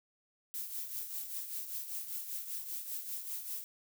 violet noise with tremolo, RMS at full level -38 dBFS, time 0.54-3.64 s, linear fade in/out 0 ms, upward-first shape triangle, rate 5.1 Hz, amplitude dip 65%, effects none

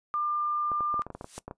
sine tone, 1197 Hz, D6, 33 cents sharp, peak -26 dBFS, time 0.14-1.02 s, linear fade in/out 0 ms
clicks, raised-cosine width 1 ms, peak -24 dBFS, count 12, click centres 0.717 / 0.807 / 0.942 / 0.994 / 1.066 / 1.103 / 1.15 / 1.211 / 1.244 / 1.38 / 1.48 / 1.511 s
blue noise with exponential growth, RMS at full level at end -37 dBFS, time 1.12-1.39 s, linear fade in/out 2 ms, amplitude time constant 58 ms
effects noise-tail reverb RT60 0.1 s tail -19 dB re dry + resampled to 22050 Hz

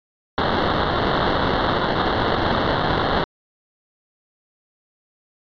white noise with sample-and-hold, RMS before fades -20 dBFS, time 0.38-3.24 s, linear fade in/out 0 ms, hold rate 2450 Hz, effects resampled to 11025 Hz

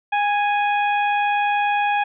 harmonic tone with a mistuned harmonic, 830.6 Hz, G#5, in tune, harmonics 1 / 2 / 3 / 4, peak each -18 / -26 / -26 / -36 dBFS, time 0.12-2.04 s, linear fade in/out 10 ms, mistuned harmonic 1, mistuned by -21 cents, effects none

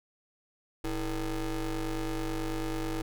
35% pulse ring-modulated tone, 149.4 Hz, D3, 30 cents sharp, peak -26 dBFS, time 0.84-3.02 s, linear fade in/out 5 ms, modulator 174 Hz, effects none

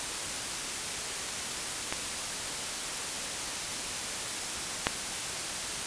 clicks, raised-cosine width 0.3 ms, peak -13 / -7 dBFS, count 2, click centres 1.925 / 4.869 s, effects white hiss -34 dBFS RMS until 5.86 s + resampled to 22050 Hz

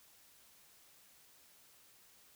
silence, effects white hiss -64 dBFS RMS until 2.35 s

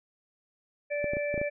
harmonic tone, 583 Hz, D5, 13 cents flat, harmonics 1 / 3 / 4, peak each -29 / -40 / -36 dBFS, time 0.9-1.5 s, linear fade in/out 20 ms
clicks, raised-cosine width 2 ms, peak -21 dBFS, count 6, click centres 1.043 / 1.135 / 1.169 / 1.342 / 1.378 / 1.415 s
effects none

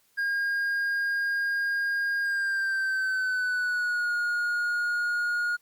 triangle tone with pitch glide, 1620 to 1434.9 Hz, G#6 to F6, -43 to +46 cents, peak -23 dBFS, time 0.17-5.57 s, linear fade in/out 20 ms, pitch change -211 cents, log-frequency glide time 2.23-4.13 s, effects white hiss -66 dBFS RMS until 5.61 s + Opus 48 kbps

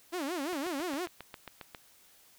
sawtooth tone with vibrato, 315.1 Hz, D#4, 22 cents sharp, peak -29 dBFS, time 0.12-1.07 s, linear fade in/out 20 ms, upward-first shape sine, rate 5.8 Hz, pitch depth 270 cents each way
click train, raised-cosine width 0.3 ms, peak -26 dBFS, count 10, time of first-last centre 0.53-1.748 s, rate 7.39 Hz
effects white hiss -61 dBFS RMS until 2.38 s

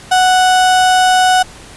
35% pulse tone, 740 Hz, F#5, in tune, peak -6 dBFS, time 0.11-1.43 s, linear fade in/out 10 ms, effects pink hiss -36 dBFS RMS until 1.76 s + resampled to 24000 Hz

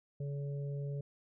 harmonic tone, 141.6 Hz, C#3, 37 cents sharp, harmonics 1 / 3 / 4, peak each -36 / -47 / -51 dBFS, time 0.2-1.01 s, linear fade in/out 5 ms, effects none

